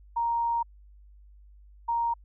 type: tone pair in turn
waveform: sine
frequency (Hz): 934 / 934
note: A#5 / A#5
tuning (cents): +3 / +3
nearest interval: unison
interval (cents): 0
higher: neither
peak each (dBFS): -24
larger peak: neither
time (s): 0.16-0.63 / 1.88-2.14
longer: first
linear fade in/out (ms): 10
effects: added 50 Hz sine -50 dBFS peak until 2.24 s